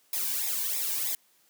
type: noise with flanger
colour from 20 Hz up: blue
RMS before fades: -30 dBFS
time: 0.13-1.15 s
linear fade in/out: 2 ms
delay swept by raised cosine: 0.66 to 1.56 ms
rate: 3.1 Hz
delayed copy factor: -1
effects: white hiss -65 dBFS RMS until 1.49 s + high-pass 150 Hz 12 dB/octave